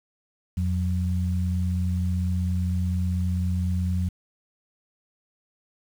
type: tone pair together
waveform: sine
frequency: 86.4 / 182.13 Hz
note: F2 / F#3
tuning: -18 / -27 cents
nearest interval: octave + minor second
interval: 1291 cents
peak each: -23 / -28 dBFS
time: 0.57-4.09 s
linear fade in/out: 5 ms
effects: 8-bit